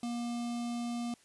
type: tone with notch filter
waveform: square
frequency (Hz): 237.8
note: A#3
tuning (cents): +35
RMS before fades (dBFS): -36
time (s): 0.03-1.14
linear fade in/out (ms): 2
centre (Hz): 1700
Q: 1.3
effects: white hiss -64 dBFS RMS until 1.24 s + resampled to 24000 Hz